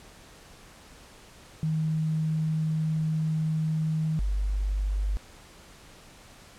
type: tone pair in turn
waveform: sine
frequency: 157.4 / 49.58 Hz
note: D#3 / G1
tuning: +20 / +20 cents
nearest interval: octave + minor sixth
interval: 2000 cents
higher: first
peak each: -24 dBFS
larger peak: neither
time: 1.63-4.19 / 4.19-5.17 s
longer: first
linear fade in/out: 0 ms
effects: pink hiss -51 dBFS RMS until 6.58 s + low-pass 10000 Hz 12 dB/octave